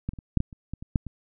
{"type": "clicks", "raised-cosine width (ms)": 5, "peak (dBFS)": [-16, -27, -27, -7, -12, -30, -20, -26, -9, -23], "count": 10, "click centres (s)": [0.09, 0.135, 0.188, 0.373, 0.404, 0.528, 0.736, 0.825, 0.958, 1.067], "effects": []}